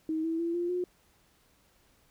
sine tone with pitch steps, 316.8 / 326.8 / 337.2 / 347.9 / 358.9 Hz, D#4 / E4 / E4 / F4 / F4, +31 / -15 / +39 / -7 / +47 cents, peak -28 dBFS, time 0.09-0.84 s, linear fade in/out 2 ms, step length 150 ms, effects pink hiss -66 dBFS RMS until 2.1 s

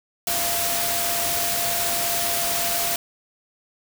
sine tone in noise, 689 Hz, F5, 24 cents flat, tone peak -29 dBFS, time 0.27-2.96 s, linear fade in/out 2 ms, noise white, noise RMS -24 dBFS, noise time 0.27-2.96 s, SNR -8 dB, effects none

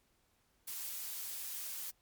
blue noise, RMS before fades -42 dBFS, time 0.67-1.91 s, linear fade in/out 10 ms, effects pink hiss -74 dBFS RMS until 2.01 s + MP3 96 kbps

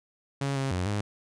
sawtooth tone with pitch steps, 138.7 / 135.2 / 90.5 / 103 Hz, C#3 / C#3 / F#2 / G#2, +1 / -43 / -38 / -14 cents, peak -23 dBFS, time 0.41-1.01 s, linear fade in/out 5 ms, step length 150 ms, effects resampled to 22050 Hz

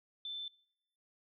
sine tone, 3534 Hz, A7, 7 cents sharp, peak -39 dBFS, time 0.25-0.48 s, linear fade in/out 2 ms, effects noise-tail reverb RT60 0.8 s tail -24 dB re dry

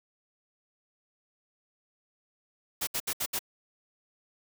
white noise bursts, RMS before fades -31 dBFS, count 5, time 2.81-3.392 s, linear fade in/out 10 ms, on 62 ms, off 68 ms, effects none

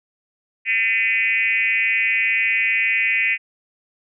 sine tone with frequency modulation, 2261 Hz, C#7, 34 cents sharp, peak -16 dBFS, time 0.65-3.38 s, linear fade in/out 50 ms, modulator 227 Hz, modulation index 1.6, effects none

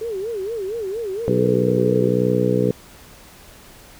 sine tone with vibrato, 420 Hz, G#4, 19 cents sharp, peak -23 dBFS, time 0.01-2.1 s, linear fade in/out 5 ms, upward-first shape sine, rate 4.3 Hz, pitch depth 200 cents each way
harmonic tone, 61.74 Hz, B1, in tune, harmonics 2 / 3 / 4 / 5 / 6 / 7 / 8, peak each -23 / -22 / -26 / -25 / -29 / -21 / -22 dBFS, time 1.28-2.71 s, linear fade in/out 0 ms
effects pink hiss -45 dBFS RMS until 3.99 s

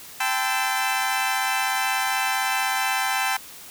20% pulse chord, A minor seventh, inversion third, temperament equal with one note detuned, 784 / 880 / 1023.8 / 1318.5 Hz, G5 / A5 / C6 / E6, 0 / 0 / -38 / 0 cents, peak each -20 / -24 / -23 / -25 dBFS, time 0.2-3.37 s, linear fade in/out 5 ms, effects white hiss -42 dBFS RMS until 3.7 s

